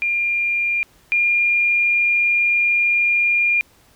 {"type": "tone pair in turn", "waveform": "sine", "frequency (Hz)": [2400, 2409], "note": ["D7", "D7"], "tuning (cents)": [37, 43], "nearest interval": "unison", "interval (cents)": 6, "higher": "second", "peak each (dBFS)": [-17, -14], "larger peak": "second", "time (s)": [[0.02, 0.83], [1.12, 3.61]], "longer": "second", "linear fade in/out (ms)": 0, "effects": ["pink hiss -54 dBFS RMS until 3.95 s"]}